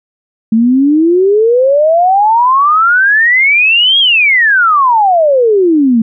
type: exponential two-way sweep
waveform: sine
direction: up then down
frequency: 217.4 to 3323 to 217.4 Hz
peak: -5 dBFS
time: 0.52-6.02 s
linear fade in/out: 5 ms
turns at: 3.99 s
effects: none